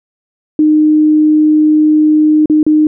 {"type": "tone with dropouts", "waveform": "sine", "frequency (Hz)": 306.3, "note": "D#4", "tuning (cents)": -27, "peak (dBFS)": -5, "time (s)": [0.59, 2.87], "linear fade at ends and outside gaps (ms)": 2, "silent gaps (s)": [[2.458, 2.498], [2.63, 2.665]], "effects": []}